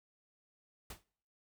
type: noise with exponential decay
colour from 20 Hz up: pink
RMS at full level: -42 dBFS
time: 0.9-1.04 s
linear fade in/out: 5 ms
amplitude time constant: 29 ms
effects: noise-tail reverb RT60 0.6 s tail -24 dB re dry